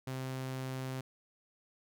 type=tone; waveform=sawtooth; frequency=130.81 Hz; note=C3; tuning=in tune; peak=-33 dBFS; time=0.07-1.01 s; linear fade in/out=5 ms; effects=none